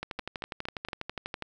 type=two click trains; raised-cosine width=0.3 ms; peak=-18 / -19 dBFS; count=18 / 4; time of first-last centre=0.03-1.423 / 0.19-0.886 s; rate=12.2 / 4.31 Hz; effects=none